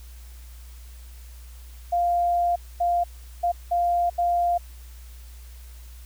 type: tone bursts at uneven times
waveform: sine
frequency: 698 Hz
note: F5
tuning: 1 cent flat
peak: -19 dBFS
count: 5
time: 1.92-2.56 / 2.8-3.04 / 3.43-3.52 / 3.71-4.1 / 4.18-4.58 s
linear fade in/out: 10 ms
effects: added 60 Hz sine -40 dBFS peak until 6.05 s + white hiss -53 dBFS RMS until 6.05 s